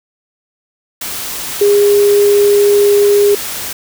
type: tone in noise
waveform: sine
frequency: 408.2 Hz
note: G#4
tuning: 30 cents flat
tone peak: -6 dBFS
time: 1.61-3.35 s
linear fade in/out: 5 ms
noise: white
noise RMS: -22 dBFS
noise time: 1.01-3.73 s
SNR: +13 dB
effects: none